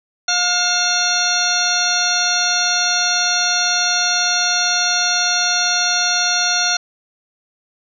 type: harmonic tone with a mistuned harmonic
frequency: 713 Hz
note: F5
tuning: 36 cents sharp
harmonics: 1 / 2 / 3 / 4 / 5 / 6 / 8 / 9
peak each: -24 / -20 / -31 / -28 / -24 / -20 / -21 / -28 dBFS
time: 0.28-6.77 s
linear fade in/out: 5 ms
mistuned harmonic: 4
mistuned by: -98 cents
effects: none